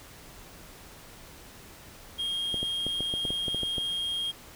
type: tone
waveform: triangle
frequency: 3239 Hz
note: G#7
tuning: 44 cents flat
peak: -27 dBFS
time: 2.18-4.32 s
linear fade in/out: 20 ms
type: clicks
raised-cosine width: 2 ms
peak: -21 dBFS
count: 11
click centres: 2.543 / 2.63 / 2.866 / 3.006 / 3.139 / 3.252 / 3.305 / 3.482 / 3.546 / 3.633 / 3.782 s
effects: pink hiss -49 dBFS RMS until 4.55 s